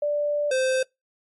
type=tone pair in turn; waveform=sine / square; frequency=587.3 / 519.8 Hz; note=D5 / C5; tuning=0 / -11 cents; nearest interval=major second; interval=211 cents; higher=first; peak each=-21 dBFS; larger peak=neither; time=0.02-0.51 / 0.51-0.83 s; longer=first; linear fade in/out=5 ms; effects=noise-tail reverb RT60 0.2 s tail -26 dB re dry + MP3 48 kbps